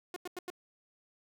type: tone bursts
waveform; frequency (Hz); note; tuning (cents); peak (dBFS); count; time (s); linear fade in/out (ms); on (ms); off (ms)
sawtooth; 359.8; F#4; -48; -34; 4; 0.14-0.502; 2; 23; 90
effects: none